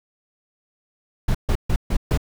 brown noise bursts, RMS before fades -18 dBFS, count 5, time 1.28-2.175 s, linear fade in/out 5 ms, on 67 ms, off 140 ms, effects none

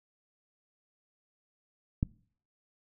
click, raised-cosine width 5 ms, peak -14 dBFS, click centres 2.029 s, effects noise-tail reverb RT60 0.5 s tail -23 dB re dry

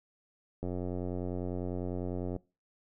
click train, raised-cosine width 2 ms, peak -23 dBFS, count 157, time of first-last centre 0.63-2.363 s, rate 90 Hz, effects noise-tail reverb RT60 0.3 s tail -23 dB re dry

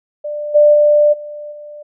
sine tone with level steps, 593 Hz, D5, 17 cents sharp, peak -20 / -5 / -7 / -26 / -30 dBFS, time 0.24-1.83 s, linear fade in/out 10 ms, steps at 0.54 / 0.73 / 1.12 / 1.51 s, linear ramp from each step 20 ms, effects none

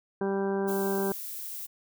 harmonic tone, 196 Hz, G3, in tune, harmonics 1 / 2 / 3 / 4 / 5 / 6 / 7 / 8, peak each -31 / -28 / -39 / -38 / -40 / -48 / -50 / -43 dBFS, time 0.21-1.12 s, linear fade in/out 2 ms
violet noise, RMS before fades -38 dBFS, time 0.67-1.67 s, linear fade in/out 20 ms
effects none

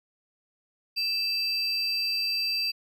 triangle tone pair together, 2637 / 4699 Hz, E7 / D8, 0 / 0 cents, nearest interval minor seventh, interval 1000 cents, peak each -31 / -25 dBFS, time 0.96-2.72 s, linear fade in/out 20 ms, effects none

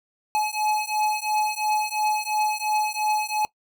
square beating tone pair, 850 / 852.9 Hz, G#5 / G#5, +40 / +46 cents, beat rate 2.9 Hz, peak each -26 dBFS, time 0.35-3.45 s, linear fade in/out 0 ms, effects noise-tail reverb RT60 0.1 s tail -21 dB re dry

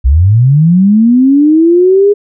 sine linear sweep, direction up, 58.27 to 415.3 Hz, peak -3 dBFS, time 0.04-2.14 s, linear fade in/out 20 ms, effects none

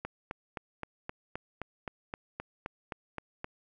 click train, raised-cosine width 0.5 ms, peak -21 dBFS, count 14, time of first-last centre 0.05-3.444 s, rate 3.83 Hz, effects none

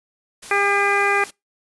white noise, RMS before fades -37 dBFS, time 0.42-1.31 s, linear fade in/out 10 ms
harmonic tone, 402.2 Hz, G4, 44 cents sharp, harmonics 1 / 2 / 3 / 4 / 5 / 6, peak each -23 / -23 / -23 / -23 / -23 / -23 dBFS, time 0.51-1.24 s, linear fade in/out 2 ms
effects noise-tail reverb RT60 0.2 s tail -24 dB re dry + resampled to 24000 Hz

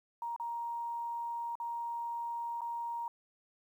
sine tone with dropouts, 938 Hz, A#5, 11 cents sharp, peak -35 dBFS, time 0.22-3.08 s, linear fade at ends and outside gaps 2 ms, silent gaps 0.363-0.398 / 1.554-1.6 / 2.608-2.616 s, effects 11-bit

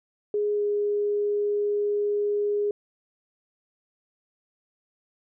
sine tone with pitch glide, 415.6 to 412.5 Hz, G#4 to G#4, +1 to -12 cents, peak -22 dBFS, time 0.34-2.71 s, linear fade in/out 2 ms, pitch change -13 cents, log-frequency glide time 0.54-0.62 s, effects none

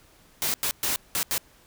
white noise bursts at uneven times, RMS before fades -26 dBFS, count 5, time 0.42-0.54 / 0.63-0.71 / 0.83-0.96 / 1.15-1.23 / 1.31-1.38 s, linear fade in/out 0 ms, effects pink hiss -57 dBFS RMS until 1.66 s

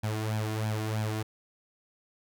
sawtooth tone with flanger, 108.5 Hz, A2, 24 cents flat, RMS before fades -31 dBFS, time 0.03-1.23 s, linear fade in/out 10 ms, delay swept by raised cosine 1.2 to 2.9 ms, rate 3.1 Hz, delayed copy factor +0.7, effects none

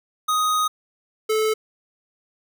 square tone pair in turn, 1249 / 434.8 Hz, D#6 / A4, +6 / -21 cents, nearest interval octave + tritone, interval 1827 cents, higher first, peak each -19 dBFS, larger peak neither, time 0.28-0.68 / 1.29-1.54 s, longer first, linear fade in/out 10 ms, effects none

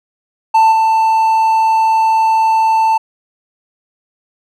triangle tone with level steps, 888 Hz, A5, 16 cents sharp, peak -4 / -7 dBFS, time 0.54-2.98 s, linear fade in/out 10 ms, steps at 0.71 s, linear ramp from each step 20 ms, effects none

